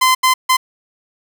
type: tone bursts at uneven times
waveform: sawtooth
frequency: 1031 Hz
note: C6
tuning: 26 cents flat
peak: -6 dBFS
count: 3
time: 0.01-0.15 / 0.23-0.34 / 0.49-0.57 s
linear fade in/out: 10 ms
effects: none